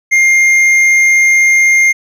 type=tone with hard clipping; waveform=triangle; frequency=2116 Hz; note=C7; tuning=19 cents sharp; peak=-7 dBFS; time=0.11-1.93 s; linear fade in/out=20 ms; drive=9 dB; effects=none